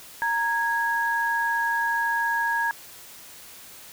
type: tone pair together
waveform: sine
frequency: 928 / 1653.5 Hz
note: A#5 / G#6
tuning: -8 / -8 cents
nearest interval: minor seventh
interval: 1000 cents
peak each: -25 / -24 dBFS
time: 0.22-2.71 s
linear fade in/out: 0 ms
effects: white hiss -45 dBFS RMS until 3.92 s